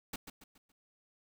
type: noise with echo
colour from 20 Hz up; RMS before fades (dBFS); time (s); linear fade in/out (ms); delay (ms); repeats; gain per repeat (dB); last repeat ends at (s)
pink; -40; 0.13-0.16; 5; 140; 4; -8; 0.72
effects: none